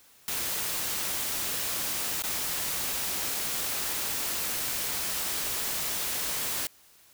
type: noise with dropouts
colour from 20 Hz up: white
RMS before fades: -31 dBFS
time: 0.28-6.67 s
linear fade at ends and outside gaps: 1 ms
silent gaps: 2.222-2.237 s
effects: white hiss -58 dBFS RMS until 7.13 s